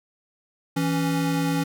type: tone pair together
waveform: square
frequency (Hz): 164.81 / 277.9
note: E3 / C#4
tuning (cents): 0 / +4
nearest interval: major sixth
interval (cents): 904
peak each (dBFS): -25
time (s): 0.76-1.64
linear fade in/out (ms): 10
effects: none